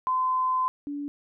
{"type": "tone pair in turn", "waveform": "sine", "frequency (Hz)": [1026, 287.9], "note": ["C6", "D4"], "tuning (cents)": [-34, -34], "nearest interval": "octave + minor seventh", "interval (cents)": 2200, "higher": "first", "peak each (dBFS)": [-22, -30], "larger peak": "first", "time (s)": [[0.07, 0.68], [0.87, 1.08]], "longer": "first", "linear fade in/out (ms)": 0, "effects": []}